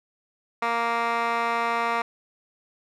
15% pulse tone with band-pass filter, 233.1 Hz, A#3, in tune, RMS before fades -25 dBFS, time 0.62-2.02 s, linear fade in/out 5 ms, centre 1400 Hz, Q 2.7, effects none

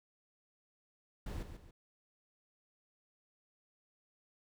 brown noise with echo, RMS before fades -41 dBFS, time 1.26-1.43 s, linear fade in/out 5 ms, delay 140 ms, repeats 2, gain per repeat -8 dB, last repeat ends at 1.71 s, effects none

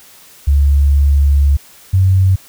sine tone pair in turn, 70.7 / 94.37 Hz, C#2 / F#2, +35 / +35 cents, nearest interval perfect fourth, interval 500 cents, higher second, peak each -7 dBFS, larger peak neither, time 0.47-1.57 / 1.93-2.36 s, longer first, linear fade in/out 10 ms, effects white hiss -42 dBFS RMS until 2.48 s

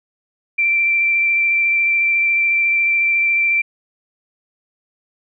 sine tone with vibrato, 2349 Hz, D7, in tune, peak -13 dBFS, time 0.58-3.62 s, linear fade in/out 10 ms, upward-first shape sine, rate 14 Hz, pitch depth 11 cents each way, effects none

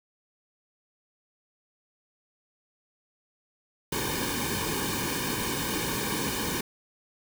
pink noise with comb filter, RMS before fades -30 dBFS, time 3.92-6.61 s, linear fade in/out 5 ms, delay 1.5 ms, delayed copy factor -0.9, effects none

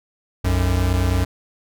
square tone pair together, 61.74 / 91.09 Hz, B1 / F#2, 0 / -27 cents, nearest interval perfect fifth, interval 673 cents, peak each -21 / -19 dBFS, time 0.44-1.25 s, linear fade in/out 10 ms, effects none

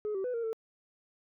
sine tone with pitch steps, 422.5 / 384.4 / 497.9 / 464.2 / 447 Hz, G#4 / G4 / B4 / A#4 / A4, +30 / -34 / +14 / -7 / +27 cents, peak -29 dBFS, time 0.05-0.53 s, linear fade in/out 0 ms, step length 96 ms, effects tanh soft clip ceiling -29 dBFS

